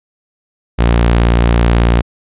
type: tone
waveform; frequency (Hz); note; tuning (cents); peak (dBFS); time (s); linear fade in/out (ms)
sawtooth; 58.27; A#1; 0; -4; 0.78-2.02; 20
effects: resampled to 8000 Hz